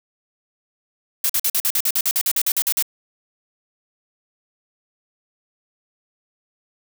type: noise bursts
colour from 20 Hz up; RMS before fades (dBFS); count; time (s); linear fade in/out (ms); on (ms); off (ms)
blue; -19; 16; 1.24-2.825; 2; 55; 47
effects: none